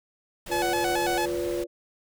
pink noise, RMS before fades -40 dBFS, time 0.46-1.64 s, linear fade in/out 5 ms
sine chord, B diminished, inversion second, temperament equal with one note detuned, 349.2 / 493.9 / 572.3 Hz, F4 / B4 / D5, 0 / 0 / -45 cents, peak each -28 / -32 / -33 dBFS, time 0.48-1.67 s, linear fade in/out 50 ms
sawtooth tone with vibrato, 799 Hz, G5, 33 cents sharp, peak -22 dBFS, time 0.51-1.26 s, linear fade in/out 10 ms, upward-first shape square, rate 4.5 Hz, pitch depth 120 cents each way
effects none

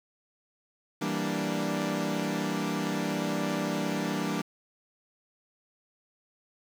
sawtooth chord, E half-diminished seventh, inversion none, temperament equal, 164.81 / 196 / 233.1 / 293.7 Hz, E3 / G3 / Bb3 / D4, 0 / 0 / 0 / 0 cents, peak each -31 / -29 / -31 / -29 dBFS, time 1.01-4.42 s, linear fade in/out 10 ms, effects low-pass 8000 Hz 12 dB/octave + 8-bit

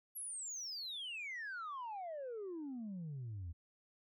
sine exponential sweep, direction down, 11620 to 79.6 Hz, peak -40 dBFS, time 0.15-3.53 s, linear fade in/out 20 ms, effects tanh soft clip ceiling -40 dBFS

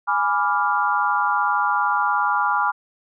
sine chord, G# diminished seventh, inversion none, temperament equal, 830.6 / 987.8 / 1174.7 / 1396.9 Hz, G#5 / B5 / D6 / F6, 0 / 0 / 0 / 0 cents, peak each -23 dBFS, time 0.07-2.72 s, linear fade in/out 20 ms, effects none

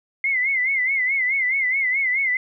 sine tone with vibrato, 2093 Hz, C7, in tune, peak -18 dBFS, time 0.24-2.37 s, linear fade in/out 2 ms, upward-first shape sine, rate 4.7 Hz, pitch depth 100 cents each way, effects none

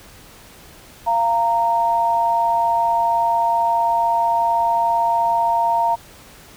sine tone pair together, 690 / 925.6 Hz, F5 / A#5, -21 / -13 cents, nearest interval perfect fourth, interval 508 cents, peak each -20 / -16 dBFS, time 1.06-5.96 s, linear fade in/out 20 ms, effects pink hiss -44 dBFS RMS until 6.56 s

